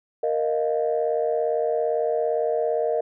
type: chord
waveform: sine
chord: Bb suspended fourth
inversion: none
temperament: just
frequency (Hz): 466.2 / 621.6 / 699.2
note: Bb4 / Eb5 / F5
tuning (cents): 0 / -2 / +2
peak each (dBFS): -23 / -24 / -28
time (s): 0.23-3.01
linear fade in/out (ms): 5
effects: tanh soft clip ceiling -12 dBFS